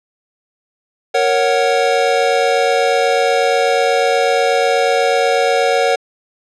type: chord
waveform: square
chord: F# major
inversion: first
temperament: equal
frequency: 466.2 / 554.4 / 740 Hz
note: A#4 / C#5 / F#5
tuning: 0 / 0 / 0 cents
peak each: -17 dBFS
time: 1.14-5.96 s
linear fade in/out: 10 ms
effects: low-pass 6000 Hz 12 dB/octave